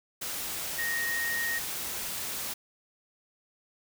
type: tone in noise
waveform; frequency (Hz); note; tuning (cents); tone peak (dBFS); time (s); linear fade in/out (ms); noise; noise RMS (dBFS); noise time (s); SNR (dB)
sine; 1864.7; A#6; 0; -29; 0.78-1.59; 10; white; -35; 0.21-2.54; +3
effects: none